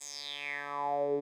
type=tone with band-pass filter sweep; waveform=10% pulse; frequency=143.6 Hz; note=D3; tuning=39 cents flat; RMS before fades=-35 dBFS; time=0-1.21 s; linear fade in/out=20 ms; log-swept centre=7800 to 350 Hz; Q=6.2; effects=none

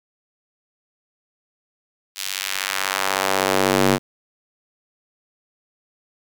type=tone with high-pass filter sweep; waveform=square; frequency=48.1 Hz; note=G1; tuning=32 cents flat; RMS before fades=-21 dBFS; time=2.15-3.99 s; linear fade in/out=50 ms; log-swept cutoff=3800 to 220 Hz; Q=0.9; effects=none

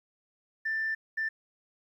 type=tone bursts at uneven times; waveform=sine; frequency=1776 Hz; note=A6; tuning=16 cents sharp; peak=-27 dBFS; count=2; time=0.65-0.95 / 1.17-1.29 s; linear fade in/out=10 ms; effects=tanh soft clip ceiling -24 dBFS + 11-bit

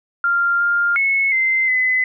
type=tone with pitch steps; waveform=sine; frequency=1392 / 1402 / 2193 / 2074 / 2023 Hz; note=F6 / F6 / C#7 / C7 / B6; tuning=-6 / +6 / -19 / -16 / +41 cents; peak=-14 dBFS; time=0.24-2.04 s; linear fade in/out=2 ms; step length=360 ms; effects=none

